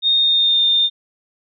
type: tone with pitch glide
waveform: sine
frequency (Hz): 3687 to 3624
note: A#7 to A#7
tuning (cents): -20 to -50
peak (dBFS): -12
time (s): 0.02-0.9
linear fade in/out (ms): 50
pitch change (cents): -30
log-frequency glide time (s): 0.17-0.63
effects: none